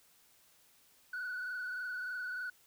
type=tone with frequency modulation; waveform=sine; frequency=1480 Hz; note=F#6; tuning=in tune; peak=-35 dBFS; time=1.13-2.5 s; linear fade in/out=5 ms; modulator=23.3 Hz; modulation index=1.6; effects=tanh soft clip ceiling -35 dBFS + white hiss -66 dBFS RMS until 2.66 s